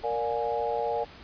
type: chord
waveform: sine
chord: Bb dominant seventh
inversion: none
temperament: equal with one note detuned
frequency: 466.2 / 587.3 / 712.3 / 830.6 Hz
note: Bb4 / D5 / F5 / Ab5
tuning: 0 / 0 / +34 / 0 cents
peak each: -30 / -33 / -33 / -31 dBFS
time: 0.03-1.05 s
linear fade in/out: 20 ms
effects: pink hiss -48 dBFS RMS until 1.23 s + resampled to 11025 Hz